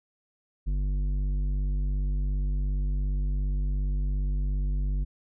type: tone with tanh clipping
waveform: sine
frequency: 48.64 Hz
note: G1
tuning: 13 cents flat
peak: -26 dBFS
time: 0.66-5.05 s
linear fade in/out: 20 ms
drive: 10 dB
effects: none